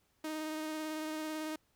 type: tone with vibrato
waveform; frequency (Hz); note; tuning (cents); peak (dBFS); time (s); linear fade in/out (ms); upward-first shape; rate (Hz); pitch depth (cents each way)
sawtooth; 311.1; D#4; 0; -33; 0.24-1.56; 5; triangle; 18; 20
effects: pink hiss -74 dBFS RMS until 1.75 s